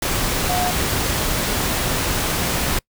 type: tone in noise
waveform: sine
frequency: 722 Hz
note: F#5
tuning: 43 cents flat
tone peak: -20 dBFS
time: 0.49-0.71 s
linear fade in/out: 5 ms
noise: pink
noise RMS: -21 dBFS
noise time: 0.02-2.79 s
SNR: -2 dB
effects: noise-tail reverb RT60 0.1 s tail -26 dB re dry